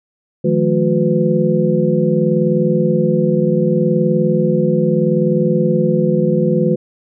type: tone cluster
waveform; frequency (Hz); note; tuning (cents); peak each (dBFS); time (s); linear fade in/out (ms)
sine; 156.5 / 177.2 / 216.1 / 362.1 / 501; D#3 / F3 / A3 / F#4 / B4; +10 / +25 / -31 / -37 / +25; -18; 0.44-6.76; 10
effects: none